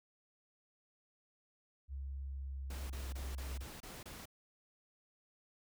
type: tone with pitch glide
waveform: sine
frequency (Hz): 68.1 to 66.16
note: C#2 to C2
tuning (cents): -30 to +20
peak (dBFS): -40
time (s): 1.88-3.67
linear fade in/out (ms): 50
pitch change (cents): -50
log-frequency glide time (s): 2.25-3.29
type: noise bursts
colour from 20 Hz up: pink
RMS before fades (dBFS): -50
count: 7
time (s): 2.7-4.256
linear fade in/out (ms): 5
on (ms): 200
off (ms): 26
effects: none